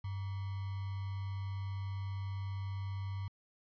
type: tone with sample-and-hold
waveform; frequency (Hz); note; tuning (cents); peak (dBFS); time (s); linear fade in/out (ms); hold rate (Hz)
sine; 97.5; G2; -9; -36; 0.04-3.28; 5; 1050
effects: resampled to 11025 Hz